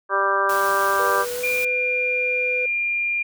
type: harmonic tone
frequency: 196.5 Hz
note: G3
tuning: 4 cents sharp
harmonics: 2 / 3 / 4 / 5 / 6 / 7 / 8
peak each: -27 / -26 / -32 / -25 / -21 / -31 / -24 dBFS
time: 0.09-1.26 s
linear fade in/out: 50 ms
type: noise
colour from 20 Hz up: white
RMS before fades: -33 dBFS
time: 0.49-1.65 s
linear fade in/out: 5 ms
type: tone with pitch glide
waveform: triangle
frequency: 486 to 500 Hz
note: B4 to B4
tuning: -28 to +21 cents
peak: -24 dBFS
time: 0.99-2.66 s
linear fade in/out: 5 ms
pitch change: +49 cents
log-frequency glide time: 1.3-1.47 s
type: tone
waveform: sine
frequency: 2400 Hz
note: D7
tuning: 37 cents sharp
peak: -20 dBFS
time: 1.43-3.23 s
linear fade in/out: 10 ms
effects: none